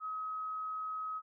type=tone; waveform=sine; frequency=1272 Hz; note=D#6; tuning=38 cents sharp; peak=-36 dBFS; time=0-1.22 s; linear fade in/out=50 ms; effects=none